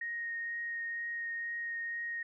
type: tone with vibrato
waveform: sine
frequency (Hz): 1864.7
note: A#6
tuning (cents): 0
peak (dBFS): -35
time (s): 0.01-2.23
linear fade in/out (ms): 5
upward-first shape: triangle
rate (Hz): 2.1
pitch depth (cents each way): 10
effects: none